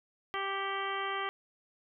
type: harmonic tone with a mistuned harmonic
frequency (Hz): 392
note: G4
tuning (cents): 0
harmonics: 1 / 2 / 3 / 4 / 5 / 6 / 7 / 8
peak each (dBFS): -40 / -40 / -36 / -43 / -40 / -45 / -48 / -43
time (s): 0.34-1.29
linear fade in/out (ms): 0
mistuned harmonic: 6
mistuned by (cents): -48
effects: none